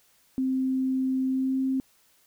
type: tone with pitch glide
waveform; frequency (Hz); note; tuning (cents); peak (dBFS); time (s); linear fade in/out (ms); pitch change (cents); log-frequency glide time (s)
sine; 261.6 to 264.3; C4 to C4; 0 to +18; -23; 0.38-1.8; 0; +18; 1.27-1.58
effects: white hiss -63 dBFS RMS until 2.26 s